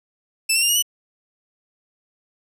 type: tone with pitch steps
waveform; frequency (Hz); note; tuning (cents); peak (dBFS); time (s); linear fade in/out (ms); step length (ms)
15% pulse; 2643 / 2719 / 2797 / 2877 / 2960; E7 / F7 / F7 / F#7 / F#7; +4 / -47 / +2 / -49 / 0; -9; 0.49-0.825; 10; 67
effects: none